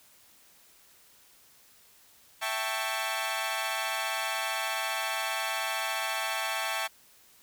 15% pulse chord, A dominant seventh, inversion second, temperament equal with one note detuned, 659.3 / 784 / 884.1 / 1108.7 Hz, E5 / G5 / A5 / C#6, 0 / 0 / +8 / 0 cents, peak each -29 dBFS, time 2.41-6.88 s, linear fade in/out 20 ms, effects white hiss -59 dBFS RMS until 7.42 s

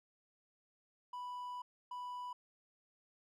triangle tone bursts at uneven times, 987.8 Hz, B5, in tune, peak -40 dBFS, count 2, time 1.13-1.62 / 1.91-2.33 s, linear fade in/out 5 ms, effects none

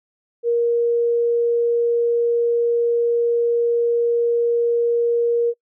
sine tone, 471.1 Hz, A#4, 18 cents sharp, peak -15 dBFS, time 0.43-5.54 s, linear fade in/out 50 ms, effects noise-tail reverb RT60 0.1 s tail -26 dB re dry

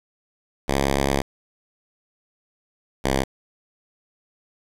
5% pulse tone pair in turn, 68.9 / 66.98 Hz, C#2 / C2, -10 / +41 cents, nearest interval unison, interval 49 cents, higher first, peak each -8 dBFS, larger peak neither, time 0.68-1.22 / 3.04-3.24 s, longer first, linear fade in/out 10 ms, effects low-pass 12000 Hz 12 dB/octave + 8-bit

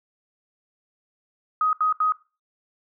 sine tone bursts, 1256 Hz, D#6, 16 cents sharp, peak -18 dBFS, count 3, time 1.61-2.122 s, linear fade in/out 2 ms, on 120 ms, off 76 ms, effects noise-tail reverb RT60 0.3 s tail -19 dB re dry

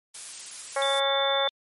blue noise, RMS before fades -36 dBFS, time 0.14-1 s, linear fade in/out 10 ms
harmonic tone, 275.1 Hz, C#4, 13 cents flat, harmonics 2 / 3 / 4 / 5 / 6 / 7 / 8, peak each -26 / -30 / -32 / -34 / -36 / -37 / -38 dBFS, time 0.76-1.48 s, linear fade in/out 5 ms
sine tone, 3533 Hz, A7, 6 cents sharp, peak -26 dBFS, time 0.82-1.49 s, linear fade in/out 0 ms
effects MP3 48 kbps

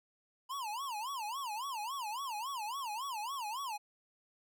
square tone with vibrato, 968 Hz, B5, 35 cents flat, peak -38 dBFS, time 0.49-3.78 s, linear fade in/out 20 ms, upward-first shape sine, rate 3.6 Hz, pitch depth 270 cents each way, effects none

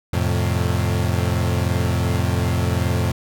35% pulse chord, F major, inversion none, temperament equal, 87.31 / 110 / 130.81 Hz, F2 / A2 / C3, 0 / 0 / 0 cents, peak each -19 / -21 / -23 dBFS, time 0.13-3.12 s, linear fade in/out 5 ms, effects none

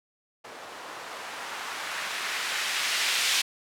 violet noise with low-pass filter sweep, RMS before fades -31 dBFS, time 0.44-3.42 s, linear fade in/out 10 ms, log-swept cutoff 650 to 3100 Hz, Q 0.95, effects none

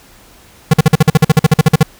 square tone bursts, 155.56 Hz, D#3, in tune, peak -4 dBFS, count 16, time 0.71-1.831 s, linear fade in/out 5 ms, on 26 ms, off 47 ms, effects pink hiss -43 dBFS RMS until 1.99 s

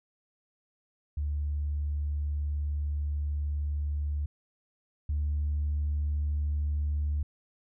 sine tone pair in turn, 73.42 / 73.89 Hz, D2 / D2, 0 / +11 cents, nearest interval unison, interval 11 cents, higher second, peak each -27 / -25 dBFS, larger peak second, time 1.17-4.26 / 5.09-7.23 s, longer first, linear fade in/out 5 ms, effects tanh soft clip ceiling -23 dBFS

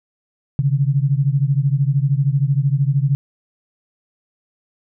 sine beating tone pair, 134.4 / 147.4 Hz, C3 / D3, +47 / +7 cents, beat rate 13 Hz, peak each -16 / -18 dBFS, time 0.59-3.15 s, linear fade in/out 0 ms, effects none

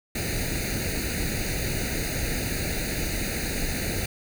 pink noise with comb filter, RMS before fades -28 dBFS, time 0.15-4.06 s, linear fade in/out 5 ms, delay 0.46 ms, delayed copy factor +1, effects none

